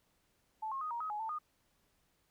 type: tone with pitch steps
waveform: sine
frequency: 872 / 1078 / 1246 / 941 / 1266 / 839 / 888 / 1228 Hz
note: A5 / C#6 / D#6 / A#5 / D#6 / G#5 / A5 / D#6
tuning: -16 / -49 / +2 / +16 / +30 / +17 / +16 / -23 cents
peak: -36 dBFS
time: 0.62-1.388 s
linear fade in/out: 10 ms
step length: 96 ms
effects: pink hiss -75 dBFS RMS until 2.3 s